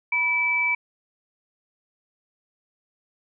sine tone pair together, 970.8 / 2309 Hz, B5 / D7, -30 / -30 cents, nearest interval octave + minor third, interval 1500 cents, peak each -30 / -20 dBFS, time 0.12-0.75 s, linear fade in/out 5 ms, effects none

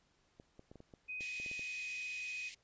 clicks, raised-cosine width 2 ms, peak -40 dBFS, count 11, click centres 0.399 / 0.594 / 0.715 / 0.757 / 0.804 / 0.938 / 1.208 / 1.4 / 1.462 / 1.514 / 1.594 s
sine tone, 2505 Hz, D#7, 11 cents sharp, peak -40 dBFS, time 1.08-2.5 s, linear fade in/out 20 ms
pink high-pass noise, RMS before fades -50 dBFS, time 1.2-2.55 s, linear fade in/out 10 ms, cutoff 1900 Hz, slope 96 dB/octave
effects pink hiss -74 dBFS RMS until 2.63 s + resampled to 16000 Hz

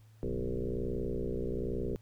sine tone with frequency modulation, 196 Hz, G3, in tune, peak -31 dBFS, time 0.23-1.96 s, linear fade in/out 0 ms, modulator 61.1 Hz, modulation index 4.6, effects added 109 Hz sine -55 dBFS peak until 2.01 s + pink hiss -69 dBFS RMS until 2.01 s

